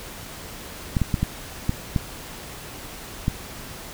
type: clicks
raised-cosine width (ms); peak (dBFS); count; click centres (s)
5; -8; 7; 0.968 / 1.017 / 1.142 / 1.23 / 1.694 / 1.962 / 3.281
effects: pink hiss -38 dBFS RMS until 3.93 s